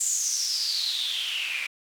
white noise with band-pass filter sweep, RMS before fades -28 dBFS, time 0-1.67 s, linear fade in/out 10 ms, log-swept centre 7500 to 2300 Hz, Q 9.1, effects none

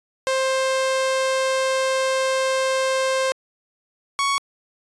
sawtooth tone pair in turn, 527 / 1113.6 Hz, C5 / C#6, +12 / +8 cents, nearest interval octave + minor second, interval 1296 cents, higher second, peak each -15 dBFS, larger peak neither, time 0.27-3.32 / 4.19-4.38 s, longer first, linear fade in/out 0 ms, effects resampled to 22050 Hz

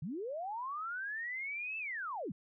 sine linear two-way sweep, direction up then down, 130 to 2658 to 130 Hz, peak -37 dBFS, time 0.02-2.32 s, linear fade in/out 5 ms, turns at 1.78 s, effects none

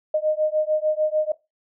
sine beating tone pair, 613 / 619.7 Hz, D#5 / D#5, -26 / -7 cents, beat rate 6.7 Hz, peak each -22 dBFS, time 0.14-1.32 s, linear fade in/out 5 ms, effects noise-tail reverb RT60 0.2 s tail -17 dB re dry

